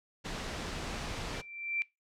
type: noise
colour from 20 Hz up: pink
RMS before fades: -38 dBFS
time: 0.24-1.42 s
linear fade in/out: 20 ms
type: tone with exponential growth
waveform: sine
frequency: 2349 Hz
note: D7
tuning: in tune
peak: -28 dBFS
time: 1.08-1.82 s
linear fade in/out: 0 ms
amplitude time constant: 160 ms
effects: noise-tail reverb RT60 0.2 s tail -21 dB re dry + low-pass 6000 Hz 12 dB/octave